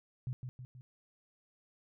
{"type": "tone with echo", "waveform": "sine", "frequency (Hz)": 126.3, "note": "B2", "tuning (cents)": 39, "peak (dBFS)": -34, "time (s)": [0.27, 0.33], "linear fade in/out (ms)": 0, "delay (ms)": 160, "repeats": 3, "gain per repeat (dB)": -5, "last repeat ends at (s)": 0.81, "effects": []}